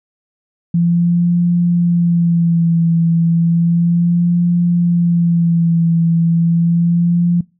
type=tone with vibrato; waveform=sine; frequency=170.2 Hz; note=F3; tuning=44 cents flat; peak=-10 dBFS; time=0.74-7.41 s; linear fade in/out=5 ms; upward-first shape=sine; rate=0.33 Hz; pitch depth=37 cents each way; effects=noise-tail reverb RT60 0.3 s tail -24 dB re dry